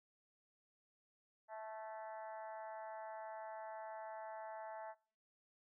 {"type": "harmonic tone with a mistuned harmonic", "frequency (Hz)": 218.5, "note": "A3", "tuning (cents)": -12, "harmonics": [3, 4, 5, 6, 7, 8, 9], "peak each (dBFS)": [-49, -49, -61, -62, -63, -62, -66], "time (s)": [1.48, 4.95], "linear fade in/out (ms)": 50, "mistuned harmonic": 6, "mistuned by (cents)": 25, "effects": ["noise-tail reverb RT60 0.5 s tail -25 dB re dry"]}